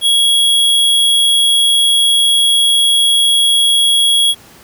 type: tone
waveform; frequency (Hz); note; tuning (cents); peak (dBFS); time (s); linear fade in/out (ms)
square; 3322; G#7; 0; -9; 0.01-4.35; 50
effects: pink hiss -41 dBFS RMS until 4.63 s + high-pass 80 Hz 12 dB/octave